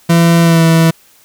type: tone with pitch glide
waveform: 40% pulse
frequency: 168.3 to 163.89 Hz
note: E3 to E3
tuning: +36 to -10 cents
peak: -5 dBFS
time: 0.09-0.91 s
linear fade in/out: 10 ms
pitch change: -46 cents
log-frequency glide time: 0.42-0.63 s
effects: white hiss -47 dBFS RMS until 1.24 s